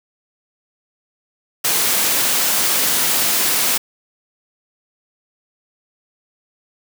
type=high-pass noise; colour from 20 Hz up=white; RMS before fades=-17 dBFS; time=1.64-3.78 s; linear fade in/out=10 ms; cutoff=150 Hz; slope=12 dB/octave; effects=none

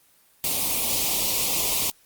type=band-stop noise; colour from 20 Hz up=white; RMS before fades=-24 dBFS; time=0.44-1.9 s; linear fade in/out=0 ms; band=1100 to 2200 Hz; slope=48 dB/octave; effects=white hiss -59 dBFS RMS until 2.05 s + Opus 24 kbps

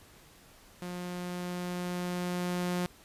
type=tone with level ramp; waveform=sawtooth; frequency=178.2 Hz; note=F3; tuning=35 cents sharp; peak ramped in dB=-33 to -25 dBFS; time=0.82-2.86 s; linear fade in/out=0 ms; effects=pink hiss -57 dBFS RMS until 3.04 s + resampled to 32000 Hz

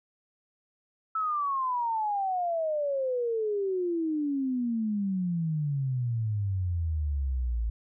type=exponential sweep; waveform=sine; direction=down; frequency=1318.5 to 54.4 Hz; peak=-26 dBFS; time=1.15-7.7 s; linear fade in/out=5 ms; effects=none

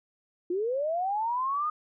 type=linear sweep; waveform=sine; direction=up; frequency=338.7 to 1244.5 Hz; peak=-26 dBFS; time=0.5-1.7 s; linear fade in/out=5 ms; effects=none

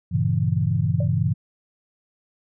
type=chord; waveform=sine; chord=G diminished seventh; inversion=none; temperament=equal with one note detuned; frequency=98 / 117.08 / 138.59 / 164.81 Hz; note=G2 / Bb2 / Db3 / Fb3; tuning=0 / +8 / 0 / 0 cents; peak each=-24 dBFS; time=0.11-1.34 s; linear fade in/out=20 ms
type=tone with exponential decay; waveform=sine; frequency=579 Hz; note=D5; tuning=25 cents flat; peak=-26 dBFS; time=1-1.12 s; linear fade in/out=5 ms; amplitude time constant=25 ms
effects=none

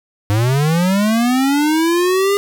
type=linear sweep; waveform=square; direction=up; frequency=100 to 407.1 Hz; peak=-13 dBFS; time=0.3-2.37 s; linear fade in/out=0 ms; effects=none

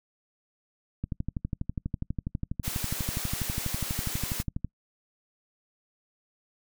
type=click train; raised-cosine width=5 ms; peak=-18 dBFS; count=45; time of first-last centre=1.04-4.647 s; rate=12.2 Hz
type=high-pass noise; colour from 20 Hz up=white; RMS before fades=-35 dBFS; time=2.63-4.43 s; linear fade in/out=20 ms; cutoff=150 Hz; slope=12 dB/octave
effects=noise-tail reverb RT60 0.1 s tail -26 dB re dry

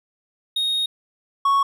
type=tone pair in turn; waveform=triangle; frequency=3729 / 1108.6 Hz; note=A#7 / C#6; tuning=0 / 0 cents; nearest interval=octave + major sixth; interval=2100 cents; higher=first; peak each=-18 / -13 dBFS; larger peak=second; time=0.56-0.86 / 1.45-1.63 s; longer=first; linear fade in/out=5 ms; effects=none

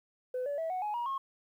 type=tone with pitch steps; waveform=sine; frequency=505 / 573.4 / 651.1 / 739.4 / 839.6 / 953.3 / 1082.5 Hz; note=B4 / D5 / E5 / F#5 / G#5 / A#5 / C#6; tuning=+39 / -42 / -22 / -1 / +19 / +39 / -41 cents; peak=-30 dBFS; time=0.34-1.18 s; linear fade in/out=5 ms; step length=120 ms; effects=tanh soft clip ceiling -29 dBFS + 11-bit

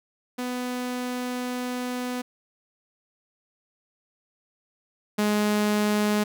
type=tone pair in turn; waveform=sawtooth; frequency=248.8 / 209.4 Hz; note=B3 / G#3; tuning=+13 / +15 cents; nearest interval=minor third; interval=298 cents; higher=first; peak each=-24 / -17 dBFS; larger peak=second; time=0.38-2.22 / 5.18-6.24 s; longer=first; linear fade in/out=10 ms; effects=none

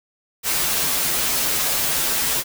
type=noise with comb filter; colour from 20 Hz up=white; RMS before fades=-21 dBFS; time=0.43-2.44 s; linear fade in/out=50 ms; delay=10 ms; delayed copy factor=-1; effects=none

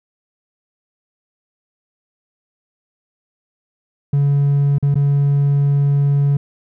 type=tone with dropouts; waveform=triangle; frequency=141.7 Hz; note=C#3; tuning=38 cents sharp; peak=-9 dBFS; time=4.13-6.37 s; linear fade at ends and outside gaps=5 ms; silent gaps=4.784-4.826 / 4.944-4.955 s; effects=tanh soft clip ceiling -6 dBFS

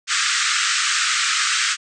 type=band-pass noise; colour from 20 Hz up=pink; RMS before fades=-20 dBFS; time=0.07-1.77 s; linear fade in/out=50 ms; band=1200 to 8400 Hz; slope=96 dB/octave; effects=none

